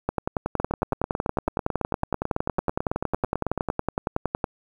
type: two click trains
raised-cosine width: 1 ms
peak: -11 / -9 dBFS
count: 29 / 48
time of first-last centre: 0.6-3.687 / 0.09-4.442 s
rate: 9.07 / 10.8 Hz
effects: 8-bit